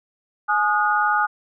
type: tone cluster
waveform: sine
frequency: 842 / 1234 / 1448 Hz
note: G#5 / D#6 / F#6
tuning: +24 / -15 / -38 cents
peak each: -21 dBFS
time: 0.48-1.27 s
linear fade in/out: 20 ms
effects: none